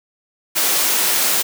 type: high-pass noise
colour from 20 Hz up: white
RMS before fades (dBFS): -17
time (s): 0.55-1.43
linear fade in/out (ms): 20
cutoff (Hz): 260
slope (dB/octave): 12
effects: none